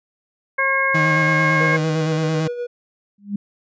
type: harmonic tone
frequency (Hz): 540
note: C#5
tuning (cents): -45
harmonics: 1 / 2 / 3 / 4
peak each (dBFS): -25 / -22 / -20 / -20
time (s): 0.58-1.77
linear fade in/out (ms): 10
type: tone with vibrato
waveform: 35% pulse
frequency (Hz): 156.5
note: D#3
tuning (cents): +10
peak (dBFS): -17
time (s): 0.94-2.48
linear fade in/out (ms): 10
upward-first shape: square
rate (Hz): 8.9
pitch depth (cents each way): 29
type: tone with tremolo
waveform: triangle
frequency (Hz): 484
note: B4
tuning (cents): -35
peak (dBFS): -20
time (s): 1.6-2.67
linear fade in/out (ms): 10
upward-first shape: sine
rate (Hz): 8.1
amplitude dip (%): 50
type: tone with exponential growth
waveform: sine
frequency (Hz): 202.7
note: G#3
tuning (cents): -42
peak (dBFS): -17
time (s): 3.18-3.36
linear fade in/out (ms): 5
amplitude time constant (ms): 39
effects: resampled to 16000 Hz